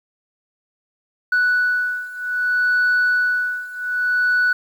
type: beating tone pair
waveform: sine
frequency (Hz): 1480 / 1480.63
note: F#6 / F#6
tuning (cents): 0 / +1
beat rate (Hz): 0.63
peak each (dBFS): -19 / -17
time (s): 1.32-4.53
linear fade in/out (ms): 5
effects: tanh soft clip ceiling -12 dBFS + 8-bit